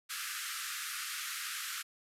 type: band-pass noise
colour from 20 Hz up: pink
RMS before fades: -40 dBFS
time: 0.09-1.83 s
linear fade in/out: 20 ms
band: 1200 to 14000 Hz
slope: 96 dB/octave
effects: none